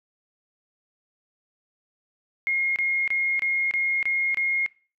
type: tone bursts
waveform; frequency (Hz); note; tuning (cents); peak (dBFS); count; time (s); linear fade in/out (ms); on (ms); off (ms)
sine; 2145; C7; +42; -21; 7; 2.47-4.662; 0; 290; 27
effects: noise-tail reverb RT60 0.4 s tail -23 dB re dry